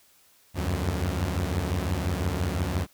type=tone cluster; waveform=sawtooth; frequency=73.4 / 87.8 / 93.6 Hz; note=D2 / F2 / F#2; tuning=0 / +10 / +20 cents; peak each=-26 dBFS; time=0.54-2.87 s; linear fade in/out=50 ms; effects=white hiss -60 dBFS RMS until 2.93 s